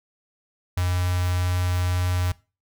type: tone with notch filter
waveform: square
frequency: 89.8 Hz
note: F2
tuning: 49 cents sharp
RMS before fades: -23 dBFS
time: 0.77-2.32 s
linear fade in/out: 5 ms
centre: 340 Hz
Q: 0.52
effects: noise-tail reverb RT60 0.3 s tail -20 dB re dry